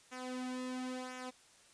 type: tone with flanger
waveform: sawtooth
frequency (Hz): 254.1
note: B3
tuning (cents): +49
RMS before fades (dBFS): -42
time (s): 0.11-1.31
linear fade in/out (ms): 20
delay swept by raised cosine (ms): 0.22 to 2.62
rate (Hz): 0.96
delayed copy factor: -0.7
effects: white hiss -63 dBFS RMS until 1.73 s + resampled to 22050 Hz